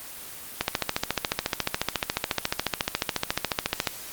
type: click train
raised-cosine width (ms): 0.2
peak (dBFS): -5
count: 47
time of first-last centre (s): 0.61-3.872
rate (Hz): 14.1
effects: white hiss -40 dBFS RMS until 4.12 s + Opus 24 kbps